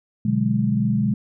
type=chord; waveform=sine; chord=G# half-diminished seventh; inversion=first; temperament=equal; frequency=123.47 / 146.83 / 185 / 207.7 Hz; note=B2 / D3 / F#3 / G#3; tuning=0 / 0 / 0 / 0 cents; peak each=-23 / -26 / -26 / -20 dBFS; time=0.25-1.14 s; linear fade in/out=5 ms; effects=none